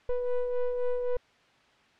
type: ring-modulated tone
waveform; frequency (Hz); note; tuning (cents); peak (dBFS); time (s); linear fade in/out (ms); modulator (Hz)
triangle; 246.9; B3; 0; -20; 0.09-1.17; 5; 245
effects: white hiss -61 dBFS RMS until 1.99 s + low-pass 3000 Hz 12 dB/octave